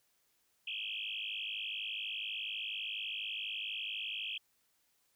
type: tone with frequency modulation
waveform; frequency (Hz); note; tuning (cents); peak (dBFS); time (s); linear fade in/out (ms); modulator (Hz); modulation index
sine; 2891; F#7; -41; -37; 0.67-4.38; 5; 52.1; 7.8
effects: white hiss -75 dBFS RMS until 5.15 s